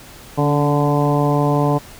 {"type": "harmonic tone with a mistuned harmonic", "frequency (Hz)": 146, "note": "D3", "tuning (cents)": -10, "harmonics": [1, 2, 3, 4, 5, 6, 7], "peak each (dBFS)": [-17, -20, -22, -23, -24, -25, -25], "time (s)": [0.37, 1.79], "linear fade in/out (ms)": 20, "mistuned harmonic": 2, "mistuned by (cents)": -29, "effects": ["pink hiss -40 dBFS RMS until 1.99 s"]}